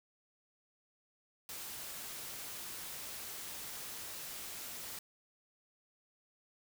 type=noise; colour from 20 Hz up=white; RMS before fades=-45 dBFS; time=1.49-4.99 s; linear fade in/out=2 ms; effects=none